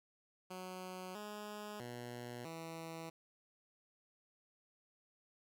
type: tone with pitch steps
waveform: 10% pulse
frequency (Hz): 184.5 / 209.2 / 121.3 / 163.8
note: F#3 / G#3 / B2 / E3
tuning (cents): -5 / +13 / -31 / -11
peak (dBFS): -37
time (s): 0.5-3.1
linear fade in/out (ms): 10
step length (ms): 650
effects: none